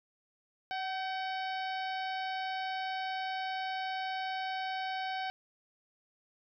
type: harmonic tone with a mistuned harmonic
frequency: 755 Hz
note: F#5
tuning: 35 cents sharp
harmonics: 1 / 2 / 3 / 4 / 5 / 6 / 7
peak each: -35 / -41 / -45 / -47 / -49 / -51 / -52 dBFS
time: 0.71-5.3 s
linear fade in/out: 0 ms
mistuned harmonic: 2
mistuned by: +46 cents
effects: none